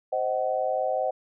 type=chord; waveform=sine; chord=C diminished; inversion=none; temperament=just; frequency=523.3 / 627.9 / 753.5 Hz; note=C5 / Eb5 / Gb5; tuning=0 / +16 / +31 cents; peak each=-28 dBFS; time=0.12-1.11 s; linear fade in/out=10 ms; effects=none